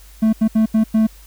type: tone bursts at uneven times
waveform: triangle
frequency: 220 Hz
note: A3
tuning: in tune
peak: -9 dBFS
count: 5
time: 0.22-0.33 / 0.41-0.48 / 0.55-0.66 / 0.74-0.84 / 0.94-1.07 s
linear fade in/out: 10 ms
effects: added 50 Hz sine -41 dBFS peak until 1.26 s + white hiss -48 dBFS RMS until 1.26 s